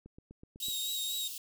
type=click train; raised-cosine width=3 ms; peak=-37 dBFS; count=6; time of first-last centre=0.06-0.684 s; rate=8.01 Hz
type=high-pass noise; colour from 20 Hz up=white; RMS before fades=-42 dBFS; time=0.6-1.38 s; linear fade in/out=2 ms; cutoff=2700 Hz; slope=96 dB/octave
type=tone with vibrato; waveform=sawtooth; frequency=3784 Hz; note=A#7; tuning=25 cents sharp; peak=-31 dBFS; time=0.62-1.28 s; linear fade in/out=5 ms; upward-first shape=triangle; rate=4.2 Hz; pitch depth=37 cents each way
effects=none